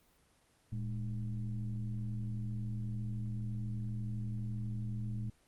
sine tone with frequency modulation, 113.2 Hz, A2, 50 cents sharp, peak -35 dBFS, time 0.72-5.3 s, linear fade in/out 5 ms, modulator 92.2 Hz, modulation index 0.82, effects pink hiss -69 dBFS RMS until 5.47 s + Opus 24 kbps

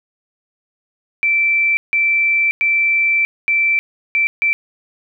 sine tone bursts at uneven times, 2335 Hz, D7, 11 cents flat, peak -12 dBFS, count 6, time 1.23-1.77 / 1.93-2.51 / 2.61-3.25 / 3.48-3.79 / 4.15-4.27 / 4.42-4.53 s, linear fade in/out 0 ms, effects none

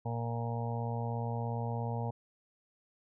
harmonic tone, 117 Hz, A#2, 7 cents sharp, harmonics 1 / 2 / 4 / 5 / 6 / 7 / 8, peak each -34 / -42 / -42 / -46 / -45 / -43 / -45 dBFS, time 0.05-2.11 s, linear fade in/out 10 ms, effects none

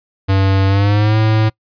square tone with pitch glide, 96.8 to 109.28 Hz, G2 to A2, -21 to -11 cents, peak -11 dBFS, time 0.28-1.5 s, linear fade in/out 20 ms, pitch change +210 cents, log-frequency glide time 0.67-1.17 s, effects noise-tail reverb RT60 0.1 s tail -25 dB re dry + resampled to 11025 Hz

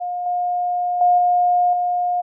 sine tone with level steps, 713 Hz, F5, 36 cents sharp, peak -22 / -18 / -11 / -13 / -17 dBFS, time 0-2.22 s, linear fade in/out 20 ms, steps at 0.26 / 1.01 / 1.18 / 1.73 s, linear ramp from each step 2 ms, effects none

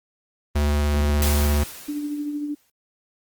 square tone with vibrato, 73.42 Hz, D2, in tune, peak -18 dBFS, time 0.55-1.64 s, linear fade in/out 10 ms, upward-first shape sine, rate 17 Hz, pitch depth 13 cents each way
white noise with exponential decay, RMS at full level -25 dBFS, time 1.22-2.7 s, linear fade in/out 2 ms, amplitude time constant 320 ms
sine tone with tremolo, 293.7 Hz, D4, in tune, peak -23 dBFS, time 1.88-2.55 s, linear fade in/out 10 ms, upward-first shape triangle, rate 13 Hz, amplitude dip 45%
effects Opus 24 kbps

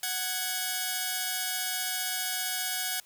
5% pulse tone pair together, 740 / 1661.2 Hz, F#5 / G#6, 0 / 0 cents, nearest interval octave + major second, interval 1400 cents, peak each -21 dBFS, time 0.03-3 s, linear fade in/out 2 ms, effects white hiss -59 dBFS RMS until 3.05 s

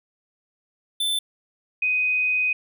square / sine tone pair in turn, 3532 / 2502 Hz, A7 / D#7, +6 / +9 cents, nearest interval tritone, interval 597 cents, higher first, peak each -22 / -19 dBFS, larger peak second, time 1-1.19 / 1.82-2.53 s, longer second, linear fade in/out 5 ms, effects none

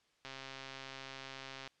click train, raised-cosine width 0.2 ms, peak -28 dBFS, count 192, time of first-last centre 0.25-1.675 s, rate 134 Hz, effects white hiss -73 dBFS RMS until 1.8 s + low-pass 5000 Hz 12 dB/octave

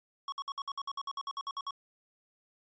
square tone bursts, 1108.7 Hz, C#6, in tune, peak -35 dBFS, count 15, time 0.28-1.708 s, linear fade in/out 2 ms, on 42 ms, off 57 ms, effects resampled to 16000 Hz

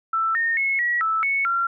sine tone with pitch steps, 1328 / 1836 / 2183 / 1921 / 1314 / 2210 / 1372 Hz, E6 / A#6 / C#7 / B6 / E6 / C#7 / F6, +12 / -27 / -27 / -48 / -6 / -6 / -31 cents, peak -19 dBFS, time 0.13-1.67 s, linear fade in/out 5 ms, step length 220 ms, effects none

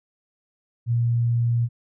sine tone, 118.2 Hz, A#2, 24 cents sharp, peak -18 dBFS, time 0.86-1.69 s, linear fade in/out 50 ms, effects none

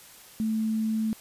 sine tone, 220 Hz, A3, in tune, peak -24 dBFS, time 0.4-1.13 s, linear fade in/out 0 ms, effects white hiss -50 dBFS RMS until 1.2 s + resampled to 32000 Hz

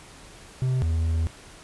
triangle tone pair in turn, 129 / 81.45 Hz, C3 / E2, -24 / -20 cents, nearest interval minor sixth, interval 796 cents, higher first, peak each -19 dBFS, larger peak neither, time 0.62-0.82 / 0.82-1.27 s, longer second, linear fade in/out 0 ms, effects pink hiss -47 dBFS RMS until 1.63 s + resampled to 24000 Hz

